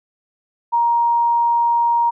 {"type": "tone", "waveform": "sine", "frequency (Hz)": 940, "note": "A#5", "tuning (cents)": 14, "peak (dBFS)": -13, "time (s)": [0.72, 2.11], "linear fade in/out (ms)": 20, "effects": []}